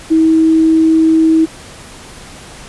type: tone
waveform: sine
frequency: 321.1 Hz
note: E4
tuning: 45 cents flat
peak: -6 dBFS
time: 0.1-1.46 s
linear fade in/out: 20 ms
effects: pink hiss -34 dBFS RMS until 2.68 s + resampled to 24000 Hz